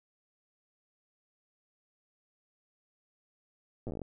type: slowing click train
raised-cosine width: 2 ms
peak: -26 dBFS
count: 11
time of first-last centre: 3.87-4.017 s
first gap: 8 ms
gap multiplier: 1.13
effects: none